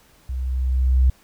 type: tone with level ramp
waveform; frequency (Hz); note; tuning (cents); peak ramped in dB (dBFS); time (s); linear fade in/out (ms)
sine; 64.3; C2; -30; -24 to -11; 0.29-1.1; 5
effects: pink hiss -55 dBFS RMS until 1.23 s